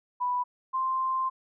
sine tone pair in turn, 987.8 / 1046.5 Hz, B5 / C6, 0 / 0 cents, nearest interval minor second, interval 100 cents, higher second, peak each -25 dBFS, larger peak neither, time 0.2-0.44 / 0.73-1.3 s, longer second, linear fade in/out 20 ms, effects none

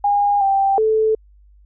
sine tone with pitch steps, 814 / 784 / 437.4 Hz, G#5 / G5 / A4, -35 / 0 / -10 cents, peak -13 dBFS, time 0.04-1.15 s, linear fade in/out 5 ms, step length 370 ms, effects added 50 Hz sine -46 dBFS peak until 1.65 s

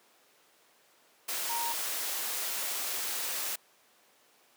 sine tone in noise, 932.3 Hz, A#5, in tune, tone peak -33 dBFS, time 1.49-1.73 s, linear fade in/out 10 ms, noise white, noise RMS -34 dBFS, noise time 1.28-3.56 s, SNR -2 dB, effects pink hiss -63 dBFS RMS until 4.56 s + high-pass 400 Hz 12 dB/octave

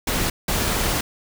pink noise bursts at uneven times, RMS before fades -22 dBFS, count 2, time 0.07-0.3 / 0.48-1.01 s, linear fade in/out 5 ms, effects none

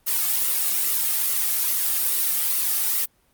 blue noise with flanger, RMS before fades -22 dBFS, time 0.06-3.06 s, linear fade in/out 20 ms, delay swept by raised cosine 1.2 to 2.09 ms, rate 2.4 Hz, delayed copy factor -0.55, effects pink hiss -63 dBFS RMS until 3.33 s + Opus 32 kbps

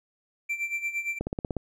triangle tone with tremolo, 2349 Hz, D7, in tune, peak -24 dBFS, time 0.49-1.19 s, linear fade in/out 10 ms, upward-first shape sine, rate 8.7 Hz, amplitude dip 75%
click train, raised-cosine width 2 ms, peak -16 dBFS, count 7, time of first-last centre 1.21-1.567 s, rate 16.8 Hz
effects none

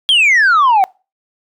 sine exponential sweep, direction down, 3322 to 735 Hz, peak -5 dBFS, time 0.09-0.84 s, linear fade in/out 0 ms, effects noise-tail reverb RT60 0.3 s tail -26 dB re dry + tanh soft clip ceiling -6 dBFS

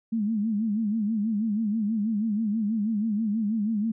sine tone with vibrato, 215.1 Hz, A3, 39 cents flat, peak -23 dBFS, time 0.12-3.92 s, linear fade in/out 10 ms, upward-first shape sine, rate 6.2 Hz, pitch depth 110 cents each way, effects none

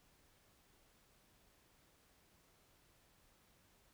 silence, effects pink hiss -71 dBFS RMS until 3.93 s

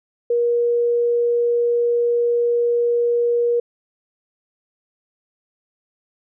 sine tone, 475.7 Hz, A#4, 35 cents sharp, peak -15 dBFS, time 0.3-3.6 s, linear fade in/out 5 ms, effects none

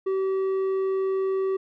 square tone with low-pass filter, 383.4 Hz, G4, 38 cents flat, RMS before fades -25 dBFS, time 0.06-1.57 s, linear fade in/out 10 ms, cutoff 870 Hz, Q 0.62, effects none

